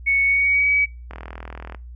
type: tone with pitch glide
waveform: sine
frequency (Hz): 2217 to 2275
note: C#7 to C#7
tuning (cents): 0 to +44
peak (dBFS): -15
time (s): 0.06-0.86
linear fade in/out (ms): 20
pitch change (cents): +44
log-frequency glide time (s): 0.24-0.7
type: click train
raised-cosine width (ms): 0.5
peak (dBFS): -20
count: 27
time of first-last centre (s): 1.11-1.747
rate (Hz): 40.8
effects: noise-tail reverb RT60 0.3 s tail -22 dB re dry + added 60 Hz sine -35 dBFS peak until 1.95 s